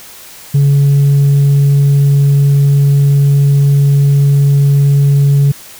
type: tone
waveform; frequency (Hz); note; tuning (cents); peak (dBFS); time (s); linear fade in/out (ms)
sine; 140.9; C#3; +29; -3; 0.54-5.52; 10
effects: tanh soft clip ceiling -4 dBFS + white hiss -34 dBFS RMS until 5.79 s